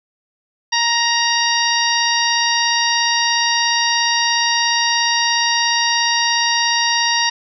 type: harmonic tone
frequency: 937 Hz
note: A#5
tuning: 9 cents sharp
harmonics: 1 / 2 / 3 / 4 / 5 / 6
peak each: -20 / -20 / -23 / -23 / -22 / -21 dBFS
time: 0.72-7.3 s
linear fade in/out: 10 ms
effects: none